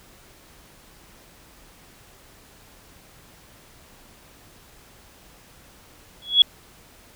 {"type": "tone with exponential growth", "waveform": "sine", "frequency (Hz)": 3359, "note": "G#7", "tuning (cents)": 19, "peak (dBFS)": -6, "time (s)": [6.22, 6.42], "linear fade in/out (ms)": 2, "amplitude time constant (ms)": 42, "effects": ["pink hiss -51 dBFS RMS until 7.15 s"]}